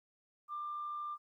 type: tone with amplitude modulation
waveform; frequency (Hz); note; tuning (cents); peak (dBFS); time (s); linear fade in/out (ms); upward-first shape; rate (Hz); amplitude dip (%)
sine; 1191; D6; +24; -36; 0.48-1.18; 50; sine; 73.2; 25
effects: tanh soft clip ceiling -33 dBFS + 13-bit